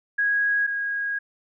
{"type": "tone pair in turn", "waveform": "sine", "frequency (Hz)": [1652, 1641.5], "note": ["G#6", "G#6"], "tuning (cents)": [-10, -21], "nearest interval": "unison", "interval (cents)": 11, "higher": "first", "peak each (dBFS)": [-19, -24], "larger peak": "first", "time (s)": [[0.18, 0.67], [0.67, 1.19]], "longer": "second", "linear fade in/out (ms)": 10, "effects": []}